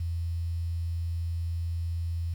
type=tone with quantisation; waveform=sine; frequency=84.4 Hz; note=E2; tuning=41 cents sharp; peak=-28 dBFS; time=0-2.34 s; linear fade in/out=5 ms; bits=9; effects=none